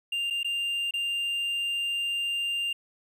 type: tone with dropouts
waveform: triangle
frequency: 2794 Hz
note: F7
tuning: in tune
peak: -25 dBFS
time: 0.12-2.73 s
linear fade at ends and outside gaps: 5 ms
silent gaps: 0.302-0.306 / 0.432-0.445 / 0.91-0.937 s
effects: none